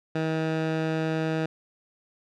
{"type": "tone with low-pass filter", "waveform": "15% pulse", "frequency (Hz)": 159.4, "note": "D#3", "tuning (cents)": 42, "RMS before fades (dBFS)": -27, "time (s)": [0.15, 1.46], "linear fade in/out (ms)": 5, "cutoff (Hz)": 3500, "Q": 0.59, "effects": []}